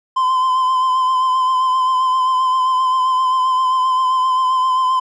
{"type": "tone with vibrato", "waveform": "triangle", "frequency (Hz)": 1030, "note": "C6", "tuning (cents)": -28, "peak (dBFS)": -11, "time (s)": [0.16, 5], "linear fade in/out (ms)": 10, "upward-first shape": "sine", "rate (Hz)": 7.6, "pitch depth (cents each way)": 28, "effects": ["resampled to 22050 Hz"]}